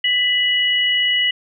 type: tone pair together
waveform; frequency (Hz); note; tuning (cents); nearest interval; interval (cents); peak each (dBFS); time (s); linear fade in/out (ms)
sine; 1988 / 2925; B6 / F#7; +11 / -21; perfect fifth; 668; -19 / -16; 0.04-1.31; 5
effects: none

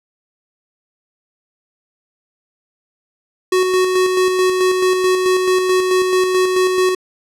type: tone with tremolo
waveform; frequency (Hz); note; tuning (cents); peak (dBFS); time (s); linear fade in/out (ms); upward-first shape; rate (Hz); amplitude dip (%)
square; 370; F#4; 0; -12; 3.52-6.95; 5; square; 4.6; 35
effects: low-pass 11000 Hz 12 dB/octave

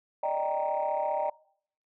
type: chord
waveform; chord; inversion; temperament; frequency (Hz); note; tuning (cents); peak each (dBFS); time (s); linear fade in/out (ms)
sine; Eb major seventh; third; equal; 587.3 / 622.3 / 784 / 932.3; D5 / Eb5 / G5 / Bb5; 0 / 0 / 0 / 0; -31; 0.23-1.3; 5
effects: noise-tail reverb RT60 0.6 s tail -23 dB re dry + tanh soft clip ceiling -20 dBFS

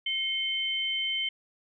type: tone pair together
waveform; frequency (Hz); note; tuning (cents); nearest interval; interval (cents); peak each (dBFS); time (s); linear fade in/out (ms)
sine; 2154 / 3090; C7 / G7; +50 / -26; tritone; 624; -33 / -28; 0.06-1.29; 5
effects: none

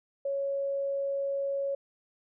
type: tone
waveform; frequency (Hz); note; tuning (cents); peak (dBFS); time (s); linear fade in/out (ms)
sine; 554.4; C#5; 0; -28; 0.25-1.75; 5
effects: none

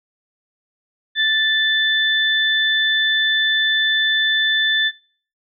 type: tone pair together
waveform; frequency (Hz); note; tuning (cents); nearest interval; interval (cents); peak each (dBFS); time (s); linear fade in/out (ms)
sine; 1760 / 3520; A6 / A7; 0 / 0; octave; 1200; -17; 1.15-4.92; 50
effects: noise-tail reverb RT60 0.5 s tail -24 dB re dry

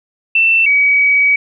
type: tone pair in turn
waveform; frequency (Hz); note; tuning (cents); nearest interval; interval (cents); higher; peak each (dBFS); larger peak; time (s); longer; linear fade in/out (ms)
sine; 2677 / 2269; E7 / C#7; +26 / +40; minor third; 286; first; -8; neither; 0.35-0.66 / 0.66-1.36; second; 5
effects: none

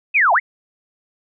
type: linear two-way sweep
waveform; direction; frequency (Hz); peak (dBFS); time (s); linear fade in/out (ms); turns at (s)
sine; down then up; 2638 to 640 to 2285; -11; 0.14-0.4; 20; 0.33
effects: none

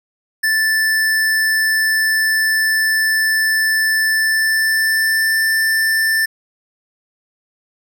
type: tone with pitch glide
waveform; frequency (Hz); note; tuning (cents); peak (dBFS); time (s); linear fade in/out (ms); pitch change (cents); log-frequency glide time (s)
square; 1760 to 1775.3; A6 to A6; 0 to +15; -14; 0.43-6.26; 10; +15; 4.09-5.35
effects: none

